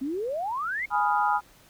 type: exponential sweep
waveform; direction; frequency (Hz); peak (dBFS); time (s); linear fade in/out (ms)
sine; up; 254.6 to 2217; -27; 0.01-0.86; 10
type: chord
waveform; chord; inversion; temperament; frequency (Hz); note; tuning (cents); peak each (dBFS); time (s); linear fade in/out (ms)
sine; F half-diminished seventh; first; equal; 830.6 / 987.8 / 1244.5 / 1396.9; Ab5 / Cb6 / Eb6 / F6; 0 / 0 / 0 / 0; -24 / -27 / -28 / -30; 0.9-1.41; 50
effects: pink hiss -56 dBFS RMS until 1.69 s